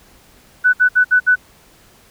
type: tone bursts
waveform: sine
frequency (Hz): 1492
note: F#6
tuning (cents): +14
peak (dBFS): -8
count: 5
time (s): 0.64-1.358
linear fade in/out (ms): 20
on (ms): 94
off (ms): 62
effects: pink hiss -49 dBFS RMS until 2.1 s